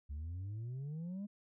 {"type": "exponential sweep", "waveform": "sine", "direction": "up", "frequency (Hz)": [69.6, 210], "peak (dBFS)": -37, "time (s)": [0.09, 1.27], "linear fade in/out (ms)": 20, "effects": ["tanh soft clip ceiling -39 dBFS"]}